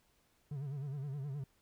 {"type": "tone with vibrato", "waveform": "triangle", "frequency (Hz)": 140, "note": "C#3", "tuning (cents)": 18, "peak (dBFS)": -36, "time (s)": [0.51, 1.44], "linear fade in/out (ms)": 5, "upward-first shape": "sine", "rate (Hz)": 9.6, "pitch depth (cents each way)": 110, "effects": ["pink hiss -73 dBFS RMS until 1.61 s"]}